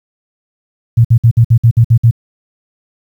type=tone bursts; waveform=sine; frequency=116 Hz; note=A#2; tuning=8 cents flat; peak=-3 dBFS; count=9; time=0.97-2.111 s; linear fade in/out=10 ms; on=77 ms; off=56 ms; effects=7-bit